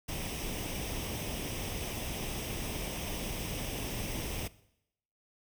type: noise with comb filter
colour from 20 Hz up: pink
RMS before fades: -37 dBFS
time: 0.08-4.48 s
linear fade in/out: 10 ms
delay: 0.35 ms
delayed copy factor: +0.6
effects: noise-tail reverb RT60 0.8 s tail -19 dB re dry